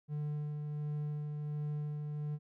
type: tone with tremolo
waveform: triangle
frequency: 148.9 Hz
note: D3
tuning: 24 cents sharp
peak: -32 dBFS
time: 0.08-2.39 s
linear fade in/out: 50 ms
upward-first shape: sine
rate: 1.4 Hz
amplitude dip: 30%
effects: none